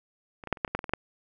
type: clicks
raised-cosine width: 0.5 ms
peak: -27 / -22 / -8 / -30 / -9 / -25 / -11 / -19 / -21 / -19 / -9 dBFS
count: 11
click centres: 0.438 / 0.473 / 0.527 / 0.572 / 0.648 / 0.678 / 0.75 / 0.791 / 0.842 / 0.894 / 0.936 s
effects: none